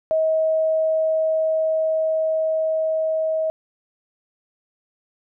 sine tone with level ramp, 636 Hz, D#5, 38 cents sharp, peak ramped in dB -16 to -19 dBFS, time 0.11-3.5 s, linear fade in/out 0 ms, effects none

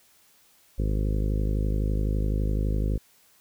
harmonic tone, 51.91 Hz, G#1, in tune, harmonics 1 / 2 / 3 / 4 / 5 / 6 / 7 / 8 / 9 / 10, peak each -24 / -30 / -34 / -36 / -38 / -40 / -41 / -42 / -43 / -44 dBFS, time 0.78-2.98 s, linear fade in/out 10 ms, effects white hiss -60 dBFS RMS until 3.4 s

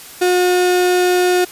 35% pulse tone, 360.6 Hz, F#4, 45 cents flat, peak -10 dBFS, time 0.21-1.45 s, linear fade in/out 10 ms, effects white hiss -36 dBFS RMS until 1.51 s + resampled to 32000 Hz

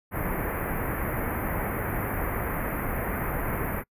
pink band-stop noise, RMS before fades -29 dBFS, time 0.11-3.84 s, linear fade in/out 50 ms, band 2200 to 12000 Hz, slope 48 dB/octave, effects noise-tail reverb RT60 0.1 s tail -26 dB re dry + resampled to 32000 Hz

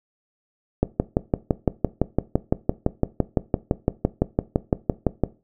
click train, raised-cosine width 2 ms, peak -4 dBFS, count 27, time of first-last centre 0.83-5.237 s, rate 5.9 Hz, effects noise-tail reverb RT60 0.3 s tail -18 dB re dry

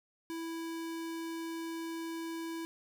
square tone, 329.6 Hz, E4, in tune, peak -38 dBFS, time 0.3-2.65 s, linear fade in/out 0 ms, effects none

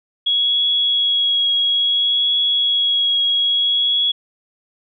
sine tone with vibrato, 3330 Hz, G#7, 4 cents sharp, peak -14 dBFS, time 0.26-4.12 s, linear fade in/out 10 ms, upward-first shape triangle, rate 0.59 Hz, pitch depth 14 cents each way, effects none

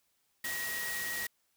sine tone in noise, 1900 Hz, A#6, 33 cents sharp, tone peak -36 dBFS, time 0.44-1.27 s, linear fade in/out 5 ms, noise white, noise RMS -39 dBFS, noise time 0.44-1.27 s, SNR 0 dB, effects white hiss -75 dBFS RMS until 1.56 s

